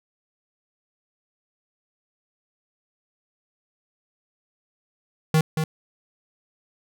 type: tone with echo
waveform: square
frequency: 157.3 Hz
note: D#3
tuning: 19 cents sharp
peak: -16 dBFS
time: 5.34-5.41 s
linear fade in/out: 2 ms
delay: 230 ms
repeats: 1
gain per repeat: -6 dB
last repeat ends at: 5.64 s
effects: none